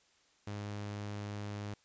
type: tone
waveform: sawtooth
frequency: 103.1 Hz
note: G#2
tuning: 12 cents flat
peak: -35 dBFS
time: 0.47-1.74 s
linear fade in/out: 5 ms
effects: white hiss -69 dBFS RMS until 1.84 s + resampled to 16000 Hz